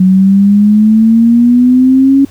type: exponential sweep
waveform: sine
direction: up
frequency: 184.5 to 277.2 Hz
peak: -3 dBFS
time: 0-2.25 s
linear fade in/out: 5 ms
effects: added 96 Hz sine -35 dBFS peak until 2.3 s + pink hiss -42 dBFS RMS until 2.3 s